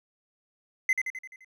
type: tone with echo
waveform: triangle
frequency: 2051 Hz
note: C7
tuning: 35 cents flat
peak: -18 dBFS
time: 0.89-0.93 s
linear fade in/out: 2 ms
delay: 86 ms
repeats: 6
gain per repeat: -5 dB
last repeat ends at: 1.446 s
effects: none